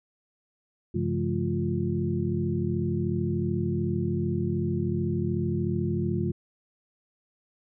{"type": "tone cluster", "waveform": "sine", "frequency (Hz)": [95.8, 136.2, 169.6, 212.3, 350.4], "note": ["G2", "C#3", "E3", "G#3", "F4"], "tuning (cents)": [-39, -30, 50, 38, 6], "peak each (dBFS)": -31, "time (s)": [0.94, 6.32], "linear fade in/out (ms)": 10, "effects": []}